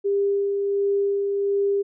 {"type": "tone with tremolo", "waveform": "sine", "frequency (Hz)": 400, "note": "G4", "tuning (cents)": 35, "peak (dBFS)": -18, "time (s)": [0.04, 1.83], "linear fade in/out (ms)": 20, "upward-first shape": "sine", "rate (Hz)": 1.4, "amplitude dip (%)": 30, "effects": []}